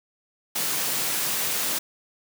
white high-pass noise, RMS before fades -26 dBFS, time 0.55-1.79 s, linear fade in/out 10 ms, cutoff 110 Hz, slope 96 dB/octave, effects none

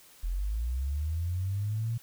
sine linear sweep, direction up, 40.46 to 118 Hz, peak -28 dBFS, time 0.23-1.98 s, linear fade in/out 10 ms, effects white hiss -56 dBFS RMS until 2.02 s

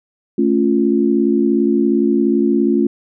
sine chord, A augmented, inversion none, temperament equal, 220 / 277.2 / 349.2 Hz, A3 / C#4 / E#4, 0 / 0 / 0 cents, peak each -16 dBFS, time 0.38-2.87 s, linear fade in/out 5 ms, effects none

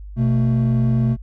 triangle tone pair together, 125.2 / 223.1 Hz, B2 / A3, +24 / +24 cents, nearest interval minor seventh, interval 1000 cents, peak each -13 / -17 dBFS, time 0.16-1.17 s, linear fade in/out 50 ms, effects tanh soft clip ceiling -8 dBFS + added 50 Hz sine -32 dBFS peak until 1.22 s

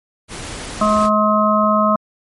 pink noise, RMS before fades -29 dBFS, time 0.28-1.1 s, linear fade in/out 50 ms
harmonic tone, 212.2 Hz, G#3, 38 cents sharp, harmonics 1 / 3 / 5 / 6, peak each -17 / -17 / -17 / -17 dBFS, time 0.81-1.96 s, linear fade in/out 5 ms
clicks, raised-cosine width 2 ms, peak -25 / -30 dBFS, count 2, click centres 1.64 / 1.892 s
effects MP3 48 kbps

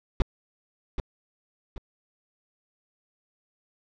brown noise with echo, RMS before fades -19 dBFS, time 0.2-0.22 s, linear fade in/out 2 ms, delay 780 ms, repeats 2, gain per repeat -8 dB, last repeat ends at 1.78 s, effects low-pass 4000 Hz 12 dB/octave

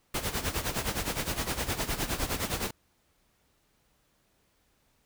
pink noise with tremolo, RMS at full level -29 dBFS, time 0.14-2.71 s, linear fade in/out 5 ms, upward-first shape sine, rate 9.7 Hz, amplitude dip 75%, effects pink hiss -70 dBFS RMS until 5.05 s

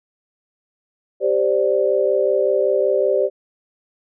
sine chord, G suspended fourth, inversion none, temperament just, 392 / 522.7 / 588 Hz, G4 / C5 / D5, 0 / -2 / +2 cents, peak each -19 dBFS, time 1.2-3.3 s, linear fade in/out 50 ms, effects none

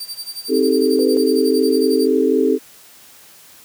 sawtooth tone with tremolo, 4661 Hz, D8, 14 cents flat, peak -22 dBFS, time 0-2.07 s, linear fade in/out 5 ms, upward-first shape sine, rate 11 Hz, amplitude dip 85%
sine chord, A half-diminished seventh, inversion first, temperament just, 264 / 316.8 / 396 / 440 Hz, C4 / Eb4 / G4 / A4, +16 / +31 / +18 / 0 cents, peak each -18 / -20 / -18 / -17 dBFS, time 0.48-2.59 s, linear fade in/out 50 ms
sine tone, 493.9 Hz, B4, in tune, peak -22 dBFS, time 0.99-1.17 s, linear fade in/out 0 ms
effects white hiss -45 dBFS RMS until 3.64 s + high-pass 80 Hz 12 dB/octave

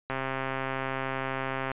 click train, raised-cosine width 0.5 ms, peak -16 dBFS, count 216, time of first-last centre 0.1-1.717 s, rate 133 Hz, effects resampled to 8000 Hz

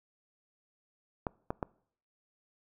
clicks, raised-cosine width 1 ms, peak -18 dBFS, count 3, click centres 1.268 / 1.505 / 1.628 s, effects noise-tail reverb RT60 0.6 s tail -24 dB re dry

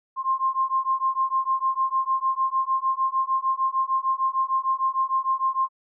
sine beating tone pair, 1055 / 1061.6 Hz, C6 / C6, +14 / +25 cents, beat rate 6.6 Hz, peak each -24 dBFS, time 0.16-5.69 s, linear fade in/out 50 ms, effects none

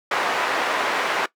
white band-pass noise, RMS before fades -23 dBFS, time 0.11-1.26 s, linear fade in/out 5 ms, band 450 to 1600 Hz, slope 12 dB/octave, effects noise-tail reverb RT60 0.1 s tail -18 dB re dry

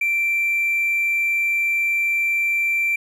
triangle tone with hard clipping, 2349 Hz, D7, in tune, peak -18 dBFS, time 0.01-2.96 s, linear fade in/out 5 ms, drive 4 dB, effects none

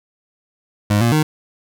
25% pulse tone with pitch steps, 103.6 / 117.5 / 154.1 Hz, G#2 / A#2 / D#3, -4 / +14 / -16 cents, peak -9 dBFS, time 0.9-1.23 s, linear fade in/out 5 ms, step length 110 ms, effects none

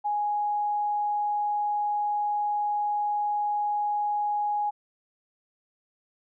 sine tone, 830.6 Hz, G#5, in tune, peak -24 dBFS, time 0.04-4.71 s, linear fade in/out 20 ms, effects none

